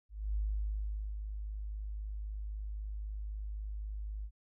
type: tone with ADSR envelope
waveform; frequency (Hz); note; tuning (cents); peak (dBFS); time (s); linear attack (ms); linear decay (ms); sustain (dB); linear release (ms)
sine; 51.91; G#1; 0; -30; 0.09-4.31; 260; 810; -7; 67
effects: none